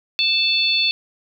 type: harmonic tone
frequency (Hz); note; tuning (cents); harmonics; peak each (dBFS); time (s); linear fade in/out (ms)
880; A5; 0; 3 / 4 / 5; -20 / -20 / -20; 0.19-0.91; 0
effects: none